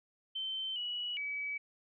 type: tone with pitch steps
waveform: sine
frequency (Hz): 3092 / 2932 / 2284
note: G7 / F#7 / D7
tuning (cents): -24 / -16 / -49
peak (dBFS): -35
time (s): 0.35-1.58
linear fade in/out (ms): 10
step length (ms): 410
effects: none